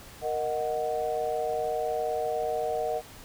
sine chord, D# minor, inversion second, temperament equal, 466.2 / 622.3 / 740 Hz, A#4 / D#5 / F#5, 0 / 0 / 0 cents, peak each -31 dBFS, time 0.21-3.02 s, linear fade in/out 50 ms, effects pink hiss -48 dBFS RMS until 3.24 s

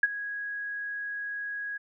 sine tone with ADSR envelope, 1657 Hz, G#6, 4 cents flat, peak -16 dBFS, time 0.03-1.78 s, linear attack 4 ms, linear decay 31 ms, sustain -16 dB, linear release 14 ms, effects none

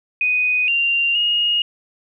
sine tone with pitch steps, 2491 / 2776 / 2864 Hz, D#7 / F7 / F7, +1 / -11 / +43 cents, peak -15 dBFS, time 0.21-1.62 s, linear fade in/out 2 ms, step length 470 ms, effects none

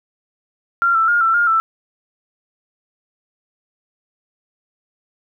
sine tone with pitch steps, 1382 / 1328 / 1418 / 1337 / 1414 / 1327 Hz, F6 / E6 / F6 / E6 / F6 / E6, -19 / +12 / +26 / +24 / +21 / +11 cents, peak -12 dBFS, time 0.82-1.6 s, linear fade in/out 0 ms, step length 130 ms, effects 9-bit

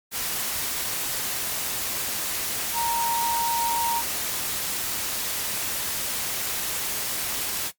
sine tone in noise, 932.3 Hz, A#5, in tune, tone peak -23 dBFS, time 2.73-4.03 s, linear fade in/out 50 ms, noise white, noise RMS -28 dBFS, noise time 0.11-7.72 s, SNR +2 dB, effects noise-tail reverb RT60 0.1 s tail -18 dB re dry + MP3 96 kbps

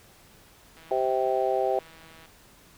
click train, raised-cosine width 0.3 ms, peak -35 dBFS, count 242, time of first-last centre 0.77-2.258 s, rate 162 Hz
harmonic tone, 130 Hz, C3, 11 cents flat, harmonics 3 / 4 / 5 / 6, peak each -28 / -28 / -28 / -28 dBFS, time 0.91-1.79 s, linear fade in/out 2 ms
effects pink hiss -55 dBFS RMS until 2.77 s

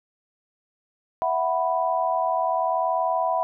sine chord, E suspended second, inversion none, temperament equal, 659.3 / 740 / 987.8 Hz, E5 / F#5 / B5, 0 / 0 / 0 cents, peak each -25 dBFS, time 1.22-3.43 s, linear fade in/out 0 ms, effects none

